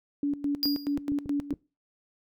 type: tone with tremolo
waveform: sine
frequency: 286.4 Hz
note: D4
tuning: 43 cents flat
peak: -24 dBFS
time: 0.23-1.53 s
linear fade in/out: 2 ms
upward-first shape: square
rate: 4.7 Hz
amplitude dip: 80%
type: tone with exponential decay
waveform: square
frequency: 4847 Hz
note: D#8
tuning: 46 cents flat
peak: -22 dBFS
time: 0.63-0.95 s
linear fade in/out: 0 ms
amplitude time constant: 69 ms
type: click train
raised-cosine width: 3 ms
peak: -26 dBFS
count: 5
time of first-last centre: 0.98-1.538 s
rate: 7.17 Hz
effects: noise-tail reverb RT60 0.3 s tail -23 dB re dry